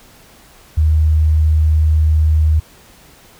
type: tone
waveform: sine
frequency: 77.78 Hz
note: D#2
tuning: in tune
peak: -9 dBFS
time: 0.77-2.6 s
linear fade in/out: 10 ms
effects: pink hiss -45 dBFS RMS until 3.39 s